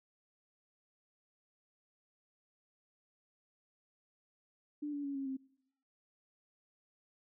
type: tone with pitch steps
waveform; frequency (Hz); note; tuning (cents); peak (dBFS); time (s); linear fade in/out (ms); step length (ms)
sine; 294.8 / 287.2 / 279.9 / 272.7 / 265.7; D4 / D4 / C#4 / C#4 / C4; +7 / -39 / +17 / -28 / +27; -36; 4.82-5.37; 10; 110
effects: noise-tail reverb RT60 0.8 s tail -24 dB re dry